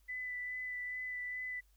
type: tone with vibrato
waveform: sine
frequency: 1994 Hz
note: B6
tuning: 16 cents sharp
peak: -38 dBFS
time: 0.08-1.61 s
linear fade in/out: 20 ms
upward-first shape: sine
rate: 2.4 Hz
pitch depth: 13 cents each way
effects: added 50 Hz sine -65 dBFS peak until 1.76 s + white hiss -75 dBFS RMS until 1.76 s